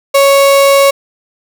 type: tone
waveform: 35% pulse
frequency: 554.4 Hz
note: C#5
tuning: in tune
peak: -3 dBFS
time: 0.14-0.91 s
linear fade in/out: 10 ms
effects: none